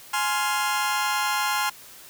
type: chord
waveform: sawtooth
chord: F minor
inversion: first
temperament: just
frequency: 838.1 / 1047.7 / 1396.9 Hz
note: Ab5 / C6 / F6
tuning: +16 / +2 / 0 cents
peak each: -23 / -23 / -24 dBFS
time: 0.13-1.7 s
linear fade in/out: 10 ms
effects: white hiss -46 dBFS RMS until 2.09 s